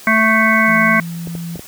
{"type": "harmonic tone", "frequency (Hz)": 220.7, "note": "A3", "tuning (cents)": 5, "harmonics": [1, 3, 5, 7, 9, 10], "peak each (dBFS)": [-16, -21, -17, -16, -17, -17], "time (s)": [0.07, 1], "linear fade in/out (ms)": 2}
{"type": "tone", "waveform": "sine", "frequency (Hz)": 168.9, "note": "E3", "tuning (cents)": 42, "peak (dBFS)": -23, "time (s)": [0.67, 1.58], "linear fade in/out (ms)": 20}
{"type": "clicks", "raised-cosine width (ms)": 2, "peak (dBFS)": -16, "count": 4, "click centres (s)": [1.273, 1.352, 1.557, 1.594]}
{"effects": ["white hiss -38 dBFS RMS until 1.67 s", "high-pass 60 Hz 12 dB/octave"]}